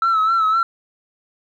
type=tone with vibrato; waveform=sine; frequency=1318.5 Hz; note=E6; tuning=in tune; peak=-12 dBFS; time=0.02-0.63 s; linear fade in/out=2 ms; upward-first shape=sine; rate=3.9 Hz; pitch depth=55 cents each way; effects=tanh soft clip ceiling -12 dBFS + 9-bit